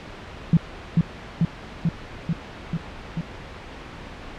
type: tone with echo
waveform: sine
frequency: 165.8 Hz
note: E3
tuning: 10 cents sharp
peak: -11 dBFS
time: 0.53-0.57 s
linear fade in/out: 2 ms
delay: 440 ms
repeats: 6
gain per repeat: -2 dB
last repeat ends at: 3.21 s
effects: pink hiss -38 dBFS RMS until 4.38 s + low-pass 3000 Hz 12 dB/octave